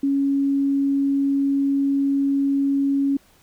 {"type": "tone", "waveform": "sine", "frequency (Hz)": 277.3, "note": "C#4", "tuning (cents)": 1, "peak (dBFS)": -17, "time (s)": [0.03, 3.17], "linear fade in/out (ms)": 5, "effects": ["pink hiss -56 dBFS RMS until 3.42 s"]}